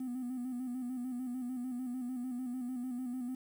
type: tone with vibrato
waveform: triangle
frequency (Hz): 250.3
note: B3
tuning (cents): +23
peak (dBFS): -33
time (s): 0-3.35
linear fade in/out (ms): 5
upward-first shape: square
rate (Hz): 6.7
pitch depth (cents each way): 49
effects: tanh soft clip ceiling -31 dBFS + 10-bit